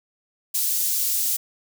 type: high-pass noise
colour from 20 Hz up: white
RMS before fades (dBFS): -23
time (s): 0.54-1.37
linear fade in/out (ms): 10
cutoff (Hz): 5800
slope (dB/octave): 12
effects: none